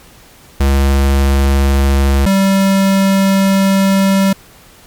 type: tone pair in turn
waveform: square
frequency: 68.7 / 194.31 Hz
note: C#2 / G3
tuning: -15 / -15 cents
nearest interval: octave + tritone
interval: 1800 cents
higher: second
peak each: -9 dBFS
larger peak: neither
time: 0.6-2.26 / 2.26-4.33 s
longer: second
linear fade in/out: 5 ms
effects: pink hiss -42 dBFS RMS until 4.86 s + MP3 96 kbps

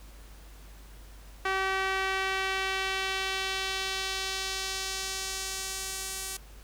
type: tone with band-pass filter sweep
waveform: sawtooth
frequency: 383.1 Hz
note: G4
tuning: 40 cents flat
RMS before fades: -32 dBFS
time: 1.45-6.37 s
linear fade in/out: 5 ms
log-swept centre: 1600 to 9100 Hz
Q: 1.1
effects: added 50 Hz sine -47 dBFS peak until 6.63 s + pink hiss -55 dBFS RMS until 6.63 s

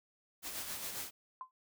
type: noise with tremolo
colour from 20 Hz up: white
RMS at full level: -40 dBFS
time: 0.42-1.11 s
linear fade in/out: 50 ms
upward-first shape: sine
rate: 7.4 Hz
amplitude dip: 45%
type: tone with exponential decay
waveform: sine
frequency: 1033 Hz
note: C6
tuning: 22 cents flat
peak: -37 dBFS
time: 1.41-1.51 s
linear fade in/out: 1 ms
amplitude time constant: 20 ms
effects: none

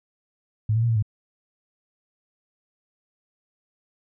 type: tone with pitch steps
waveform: sine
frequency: 108.1 / 113.3 / 117.7 / 113.8 / 106.2 Hz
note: A2 / A#2 / A#2 / A#2 / G#2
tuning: -30 / -49 / +17 / -41 / +39 cents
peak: -18 dBFS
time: 0.69-1.025 s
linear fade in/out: 5 ms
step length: 67 ms
effects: none

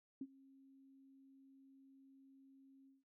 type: tone with ADSR envelope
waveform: sine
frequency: 270 Hz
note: C#4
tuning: 45 cents flat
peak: -40 dBFS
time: 0.21-3.04 s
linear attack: 4 ms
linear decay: 48 ms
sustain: -22 dB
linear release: 170 ms
effects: noise-tail reverb RT60 0.1 s tail -18 dB re dry

